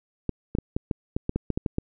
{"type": "clicks", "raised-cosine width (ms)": 3, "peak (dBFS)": -12, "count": 12, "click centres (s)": [0.293, 0.551, 0.586, 0.765, 0.912, 1.165, 1.294, 1.36, 1.503, 1.575, 1.662, 1.784], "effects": []}